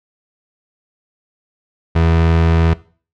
30% pulse tone, 82.41 Hz, E2, in tune, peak -8 dBFS, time 1.95-2.74 s, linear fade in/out 10 ms, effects noise-tail reverb RT60 0.4 s tail -19 dB re dry + low-pass 3000 Hz 12 dB/octave

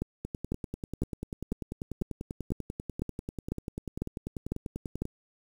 two click trains, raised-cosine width 3 ms, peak -22 / -17 dBFS, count 50 / 11, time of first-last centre 0.25-5.054 / 0.02-5.02 s, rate 10.2 / 2 Hz, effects 8-bit

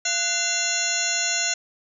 harmonic tone with a mistuned harmonic, 688 Hz, F5, 26 cents flat, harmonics 1 / 2 / 3 / 4 / 5 / 6 / 8 / 9 / 10, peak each -34 / -31 / -32 / -30 / -35 / -30 / -32 / -29 / -26 dBFS, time 0.05-1.54 s, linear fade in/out 5 ms, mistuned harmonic 2, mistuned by +130 cents, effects none

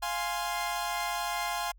sawtooth chord, F minor, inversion none, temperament equal, 698.5 / 830.6 / 1046.5 Hz, F5 / Ab5 / C6, 0 / 0 / 0 cents, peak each -31 dBFS, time 0.02-1.72 s, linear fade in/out 10 ms, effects added 43 Hz sine -52 dBFS peak until 1.78 s

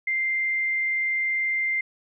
sine tone, 2093 Hz, C7, in tune, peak -22 dBFS, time 0.07-1.81 s, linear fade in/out 5 ms, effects none

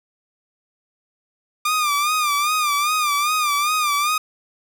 sawtooth tone with vibrato, 1200 Hz, D6, 37 cents sharp, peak -14 dBFS, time 1.65-4.18 s, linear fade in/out 5 ms, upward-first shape sine, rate 2.5 Hz, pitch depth 77 cents each way, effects none

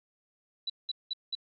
sine tone bursts, 3951 Hz, B7, in tune, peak -30 dBFS, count 4, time 0.67-1.352 s, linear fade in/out 5 ms, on 28 ms, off 190 ms, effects none

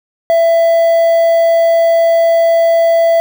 triangle tone with quantisation, 666 Hz, E5, 18 cents sharp, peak -5 dBFS, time 0.3-3.2 s, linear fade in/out 0 ms, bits 5, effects none

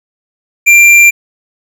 triangle tone with hard clipping, 2373 Hz, D7, 17 cents sharp, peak -3 dBFS, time 0.66-1.11 s, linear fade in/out 20 ms, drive 13 dB, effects none

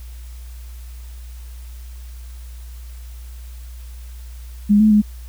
sine tone with pitch steps, 206 / 215.5 / 209.7 Hz, G#3 / A3 / G#3, -14 / -36 / +17 cents, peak -9 dBFS, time 4.69-5.02 s, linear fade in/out 20 ms, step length 110 ms, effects added 60 Hz sine -32 dBFS peak until 5.28 s + white hiss -49 dBFS RMS until 5.28 s

